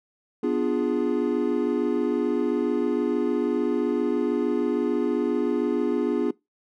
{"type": "chord", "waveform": "triangle", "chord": "B diminished seventh", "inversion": "none", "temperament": "equal", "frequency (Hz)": [246.9, 293.7, 349.2, 415.3], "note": ["B3", "D4", "F4", "Ab4"], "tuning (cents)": [0, 0, 0, 0], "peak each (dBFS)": -25, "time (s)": [0.43, 6.31], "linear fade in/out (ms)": 5, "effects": ["noise-tail reverb RT60 0.2 s tail -22 dB re dry"]}